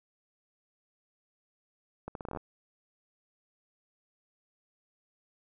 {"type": "accelerating click train", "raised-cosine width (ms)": 1, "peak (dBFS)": -24, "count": 10, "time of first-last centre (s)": [2.08, 2.372], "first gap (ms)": 72, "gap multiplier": 0.78, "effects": []}